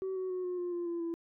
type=tone with pitch steps; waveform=sine; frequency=380 / 373.3 / 366.6 / 360.1 / 353.7 / 347.5 / 341.3 / 335.2 Hz; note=F#4 / F#4 / F#4 / F#4 / F4 / F4 / F4 / E4; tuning=+46 / +15 / -16 / -47 / +22 / -9 / -40 / +29 cents; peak=-31 dBFS; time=0.02-1.14 s; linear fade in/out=0 ms; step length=140 ms; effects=tanh soft clip ceiling -31 dBFS